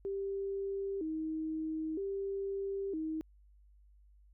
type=tone with vibrato; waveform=sine; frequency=352.4 Hz; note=F4; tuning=16 cents sharp; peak=-34 dBFS; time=0.05-3.21 s; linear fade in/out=0 ms; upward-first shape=square; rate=0.52 Hz; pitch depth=190 cents each way; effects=added 50 Hz sine -59 dBFS peak until 4.33 s